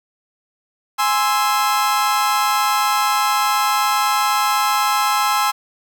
40% pulse chord, Ab augmented, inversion none, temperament equal, 830.6 / 1046.5 / 1318.5 Hz, Ab5 / C6 / E6, 0 / 0 / 0 cents, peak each -19 dBFS, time 0.98-5.52 s, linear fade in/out 20 ms, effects none

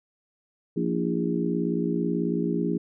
harmonic tone with a mistuned harmonic, 58.27 Hz, A#1, in tune, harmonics 3 / 4 / 5 / 6 / 7, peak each -28 / -29 / -30 / -31 / -31 dBFS, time 0.76-2.78 s, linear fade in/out 10 ms, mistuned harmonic 6, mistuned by -51 cents, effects none

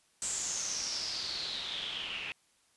white noise with low-pass filter sweep, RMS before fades -37 dBFS, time 0.22-2.32 s, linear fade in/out 0 ms, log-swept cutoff 7800 to 2600 Hz, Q 7.1, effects white hiss -69 dBFS RMS until 2.76 s + resampled to 24000 Hz

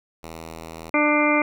5% pulse tone, 81.5 Hz, E2, 19 cents flat, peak -24 dBFS, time 0.23-0.9 s, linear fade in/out 5 ms
harmonic tone, 297.7 Hz, D4, 24 cents sharp, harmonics 1 / 2 / 3 / 4 / 5 / 7 / 8, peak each -21 / -23 / -27 / -25 / -31 / -23 / -25 dBFS, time 0.94-1.42 s, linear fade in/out 2 ms
effects none

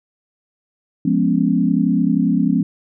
sine chord, C# dominant seventh, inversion first, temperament equal, 174.61 / 207.7 / 246.9 / 277.2 Hz, E#3 / G#3 / B3 / C#4, 0 / 0 / 0 / 0 cents, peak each -19 dBFS, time 1.05-2.63 s, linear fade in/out 5 ms, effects none

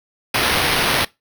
violet noise with sample-and-hold, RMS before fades -18 dBFS, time 0.34-1.05 s, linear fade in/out 5 ms, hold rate 7350 Hz, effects noise-tail reverb RT60 0.2 s tail -21 dB re dry

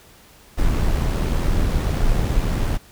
brown noise with amplitude modulation, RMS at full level -17 dBFS, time 0.57-2.78 s, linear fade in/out 20 ms, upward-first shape sine, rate 80.2 Hz, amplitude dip 40%, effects pink hiss -49 dBFS RMS until 2.91 s

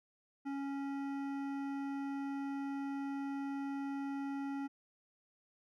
sine tone with hard clipping, 277.2 Hz, C#4, in tune, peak -39 dBFS, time 0.45-4.68 s, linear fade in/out 20 ms, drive 13 dB, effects none

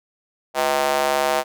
square tone with high-pass filter, 70.7 Hz, C#2, 35 cents sharp, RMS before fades -20 dBFS, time 0.54-1.44 s, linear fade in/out 50 ms, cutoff 660 Hz, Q 2.3, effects none

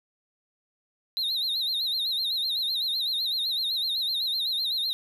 triangle tone with vibrato, 3923 Hz, B7, 12 cents flat, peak -24 dBFS, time 1.17-4.93 s, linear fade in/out 0 ms, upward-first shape sine, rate 7.9 Hz, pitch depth 130 cents each way, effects none

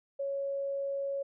sine tone, 554.4 Hz, C#5, in tune, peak -31 dBFS, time 0.19-1.23 s, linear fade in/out 10 ms, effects none

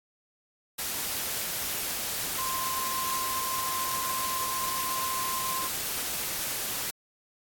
sine tone in noise, 1046.5 Hz, C6, in tune, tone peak -31 dBFS, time 2.38-5.68 s, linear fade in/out 10 ms, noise white, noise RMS -32 dBFS, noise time 0.78-6.91 s, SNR -2 dB, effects AAC 64 kbps

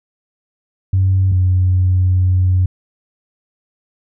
sine tone pair in turn, 94.8 / 91.84 Hz, F#2 / F#2, +43 / -12 cents, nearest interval minor second, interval 55 cents, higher first, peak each -9 dBFS, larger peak neither, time 0.93-1.32 / 1.32-2.66 s, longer second, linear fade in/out 5 ms, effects tanh soft clip ceiling -6 dBFS

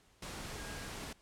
sine tone in noise, 1628 Hz, G#6, 35 cents flat, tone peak -51 dBFS, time 0.58-0.87 s, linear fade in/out 5 ms, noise pink, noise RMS -44 dBFS, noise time 0.22-1.13 s, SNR -10 dB, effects pink hiss -67 dBFS RMS until 1.21 s + low-pass 10000 Hz 12 dB/octave

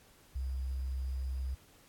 sine tone with sample-and-hold, 65.41 Hz, C2, in tune, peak -33 dBFS, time 0.35-1.55 s, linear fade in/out 10 ms, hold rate 4900 Hz, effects pink hiss -62 dBFS RMS until 1.88 s + AAC 64 kbps

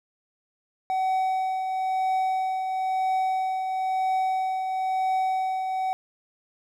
triangle tone with tremolo, 755 Hz, F#5, 35 cents sharp, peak -19 dBFS, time 0.9-5.93 s, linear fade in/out 0 ms, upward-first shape triangle, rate 1 Hz, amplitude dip 45%, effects none

